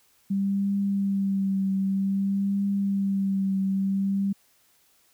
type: tone with vibrato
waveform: sine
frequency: 196 Hz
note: G3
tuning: in tune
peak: -22 dBFS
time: 0.3-4.33 s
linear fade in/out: 10 ms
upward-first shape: triangle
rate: 0.53 Hz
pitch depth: 31 cents each way
effects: white hiss -63 dBFS RMS until 5.13 s